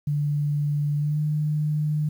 sine tone with pitch glide, 146.6 to 151.16 Hz, D3 to D#3, -3 to -50 cents, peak -21 dBFS, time 0.07-2.09 s, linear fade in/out 5 ms, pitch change +53 cents, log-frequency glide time 0.98-1.18 s, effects 9-bit

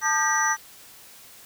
sine tone cluster, 883 / 1209 / 1584 / 1916 / 5930 Hz, A5 / D6 / G6 / A#6 / F#8, +6 / +50 / +18 / +47 / +3 cents, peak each -26 dBFS, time 0.01-0.57 s, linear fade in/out 50 ms, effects tanh soft clip ceiling -8 dBFS + white hiss -48 dBFS RMS until 1.45 s

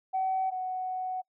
sine tone pair in turn, 758 / 742.8 Hz, F#5 / F#5, +42 / +7 cents, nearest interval unison, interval 35 cents, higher first, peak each -25 / -30 dBFS, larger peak first, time 0.13-0.51 / 0.51-1.22 s, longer second, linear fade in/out 20 ms, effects noise-tail reverb RT60 0.1 s tail -26 dB re dry + tanh soft clip ceiling -21 dBFS

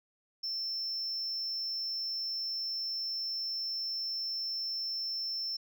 sine tone, 5350 Hz, E8, 25 cents sharp, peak -31 dBFS, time 0.43-5.57 s, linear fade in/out 10 ms, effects tanh soft clip ceiling -31 dBFS

